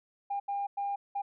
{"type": "tone bursts at uneven times", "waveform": "sine", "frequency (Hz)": 803, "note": "G5", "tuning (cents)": 41, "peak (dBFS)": -29, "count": 4, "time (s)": [[0.3, 0.4], [0.48, 0.67], [0.77, 0.96], [1.15, 1.22]], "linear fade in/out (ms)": 10, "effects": ["tanh soft clip ceiling -26 dBFS"]}